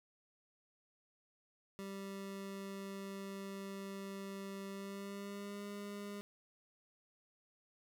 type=tone with pitch glide; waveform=25% pulse; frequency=196 to 203.4 Hz; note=G3 to G#3; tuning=0 to -36 cents; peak=-40 dBFS; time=1.79-6.21 s; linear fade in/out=0 ms; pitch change=+64 cents; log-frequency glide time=4.69-5.64 s; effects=none